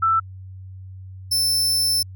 sine / sawtooth tone pair in turn, 1328 / 5297 Hz, E6 / E8, +12 / +8 cents, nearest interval 2 octaves, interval 2396 cents, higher second, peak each -15 / -15 dBFS, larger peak neither, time 0.02-0.2 / 1.31-2.03 s, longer second, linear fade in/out 10 ms, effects added 94 Hz sine -35 dBFS peak until 2.15 s

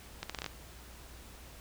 accelerating click train, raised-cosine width 0.2 ms, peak -19 dBFS, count 7, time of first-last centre 0.23-0.462 s, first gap 66 ms, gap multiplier 0.78, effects added 60 Hz sine -53 dBFS peak until 1.6 s + pink hiss -53 dBFS RMS until 1.6 s

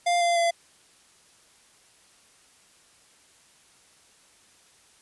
square tone with pitch steps, 698.5 / 689.7 / 681 Hz, F5 / F5 / F5, 0 / -22 / -44 cents, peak -21 dBFS, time 0.06-0.51 s, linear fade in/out 10 ms, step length 150 ms, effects white hiss -58 dBFS RMS until 5.01 s + resampled to 24000 Hz

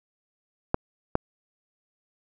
clicks, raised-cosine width 1 ms, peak -7 dBFS, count 2, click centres 0.744 / 1.154 s, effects none

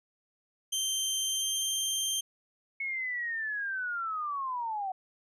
20% pulse tone with pitch glide, 3136 to 3160 Hz, G7 to G7, 0 to +13 cents, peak -23 dBFS, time 0.72-2.21 s, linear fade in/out 10 ms, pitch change +13 cents, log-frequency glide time 1.21-1.69 s
sine linear sweep, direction down, 2200 to 740 Hz, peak -31 dBFS, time 2.8-4.92 s, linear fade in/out 5 ms
effects none

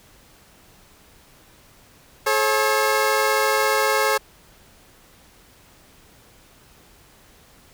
15% pulse tone pair together, 429.4 / 541 Hz, A4 / C#5, -42 / -42 cents, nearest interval major third, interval 400 cents, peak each -14 dBFS, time 2.26-4.18 s, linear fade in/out 10 ms, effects pink hiss -52 dBFS RMS until 7.73 s

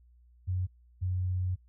sine tone pair in turn, 91.6 / 91.6 Hz, F#2 / F#2, -17 / -17 cents, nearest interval unison, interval 0 cents, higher neither, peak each -28 dBFS, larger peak neither, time 0.47-0.67 / 1.01-1.56 s, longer second, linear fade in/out 20 ms, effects noise-tail reverb RT60 0.1 s tail -22 dB re dry + added 60 Hz sine -57 dBFS peak until 1.68 s

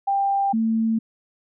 sine tone pair in turn, 792 / 224 Hz, G5 / A3, +18 / +31 cents, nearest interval octave + minor seventh, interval 2187 cents, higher first, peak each -18 dBFS, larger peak neither, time 0.07-0.53 / 0.53-0.99 s, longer neither, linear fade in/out 10 ms, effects none

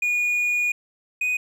triangle tone pair in turn, 2447 / 2490 Hz, D#7 / D#7, -29 / +1 cents, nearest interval unison, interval 30 cents, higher second, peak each -18 / -19 dBFS, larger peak first, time 0.02-0.72 / 1.21-1.37 s, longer first, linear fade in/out 5 ms, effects none

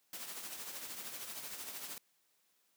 white noise with tremolo, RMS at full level -43 dBFS, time 0.13-1.98 s, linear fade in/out 2 ms, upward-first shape triangle, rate 13 Hz, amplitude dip 55%, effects white hiss -75 dBFS RMS until 2.76 s + high-pass 150 Hz 12 dB/octave

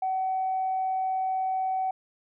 sine tone, 756 Hz, F#5, 37 cents sharp, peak -24 dBFS, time 0.02-1.91 s, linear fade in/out 5 ms, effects tanh soft clip ceiling -20 dBFS

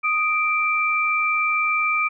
sine tone pair together, 1244.3 / 2349 Hz, D#6 / D7, 0 / 0 cents, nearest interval major seventh, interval 1100 cents, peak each -22 / -20 dBFS, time 0.03-2.09 s, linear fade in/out 20 ms, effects none

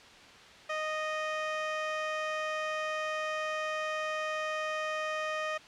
15% pulse tone, 620 Hz, D#5, 6 cents flat, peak -25 dBFS, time 0.69-5.58 s, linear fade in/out 10 ms, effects white hiss -52 dBFS RMS until 5.67 s + low-pass 4000 Hz 12 dB/octave

